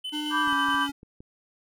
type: tone with tremolo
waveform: triangle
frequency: 3028 Hz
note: F#7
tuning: 39 cents sharp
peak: -29 dBFS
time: 0.04-0.89 s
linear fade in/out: 10 ms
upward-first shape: square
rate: 9.1 Hz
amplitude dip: 50%
type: tone with pitch glide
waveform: square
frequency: 300 to 281.5 Hz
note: D4 to C#4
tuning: +37 to +27 cents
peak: -31 dBFS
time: 0.12-0.92 s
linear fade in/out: 20 ms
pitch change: -110 cents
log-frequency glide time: 0.43-0.53 s
type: chord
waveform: sine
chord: G major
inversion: first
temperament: equal with one note detuned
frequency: 987.8 / 1165.9 / 1568 Hz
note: B5 / D6 / G6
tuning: 0 / -13 / 0 cents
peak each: -28 / -27 / -26 dBFS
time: 0.3-0.88 s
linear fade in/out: 50 ms
type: clicks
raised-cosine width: 3 ms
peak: -33 dBFS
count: 7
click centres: 0.476 / 0.527 / 0.686 / 0.745 / 0.893 / 1.031 / 1.205 s
effects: none